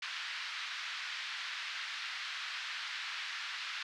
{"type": "band-pass noise", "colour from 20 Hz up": "pink", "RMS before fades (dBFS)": -41, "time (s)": [0.02, 3.83], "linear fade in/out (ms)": 5, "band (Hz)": [1400, 4500], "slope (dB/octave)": 24, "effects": []}